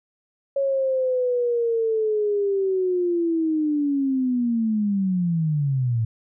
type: linear sweep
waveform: sine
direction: down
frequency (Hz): 554.4 to 109.7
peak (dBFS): -19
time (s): 0.56-6.05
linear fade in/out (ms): 5
effects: none